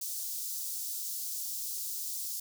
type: high-pass noise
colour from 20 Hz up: white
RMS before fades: -37 dBFS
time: 0.01-2.4 s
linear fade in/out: 5 ms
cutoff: 4800 Hz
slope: 24 dB/octave
effects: none